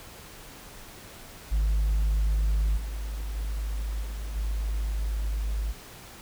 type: tone with level steps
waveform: sine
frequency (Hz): 52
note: G#1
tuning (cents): +3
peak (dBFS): -19 / -30 / -27 / -31 / -25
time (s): 1.51-5.73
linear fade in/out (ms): 20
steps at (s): 2.76 / 3.35 / 4.02 / 4.35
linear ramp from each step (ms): 20
effects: tanh soft clip ceiling -20 dBFS + pink hiss -46 dBFS RMS until 6.21 s